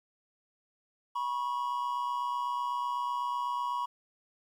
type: tone pair together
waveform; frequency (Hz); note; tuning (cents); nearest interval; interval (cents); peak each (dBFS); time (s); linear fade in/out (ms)
triangle; 972 / 1100; B5 / C#6; -28 / -14; major second; 214; -30 / -33; 1.15-3.86; 10
effects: 11-bit